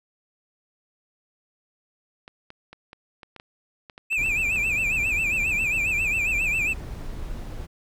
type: clicks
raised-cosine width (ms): 0.3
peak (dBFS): -26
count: 12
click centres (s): 2.279 / 2.504 / 2.73 / 2.931 / 3.232 / 3.363 / 3.399 / 3.898 / 3.979 / 4.127 / 4.262 / 4.56
type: tone with vibrato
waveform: triangle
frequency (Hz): 2509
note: D#7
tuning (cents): +14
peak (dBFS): -20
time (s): 4.1-6.74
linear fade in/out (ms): 20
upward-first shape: sine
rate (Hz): 7.4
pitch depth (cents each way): 120
type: noise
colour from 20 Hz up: brown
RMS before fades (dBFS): -34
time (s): 4.17-7.67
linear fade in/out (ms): 20
effects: none